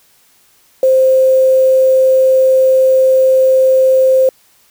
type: tone with quantisation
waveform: sine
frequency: 523.3 Hz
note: C5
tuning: in tune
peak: -6 dBFS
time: 0.83-4.29 s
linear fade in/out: 2 ms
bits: 5
effects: white hiss -51 dBFS RMS until 4.7 s